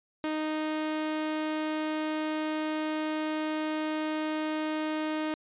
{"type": "tone", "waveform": "sawtooth", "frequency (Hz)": 309.8, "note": "D#4", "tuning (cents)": -7, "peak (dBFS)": -25, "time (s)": [0.24, 5.34], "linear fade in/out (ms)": 0, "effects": ["resampled to 8000 Hz"]}